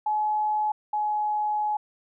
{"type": "tone pair in turn", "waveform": "sine", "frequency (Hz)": [850, 844.1], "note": ["G#5", "G#5"], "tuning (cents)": [40, 28], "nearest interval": "unison", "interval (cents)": 12, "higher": "first", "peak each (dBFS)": [-22, -23], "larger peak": "first", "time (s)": [[0.06, 0.72], [0.93, 1.77]], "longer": "second", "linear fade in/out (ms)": 5, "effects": []}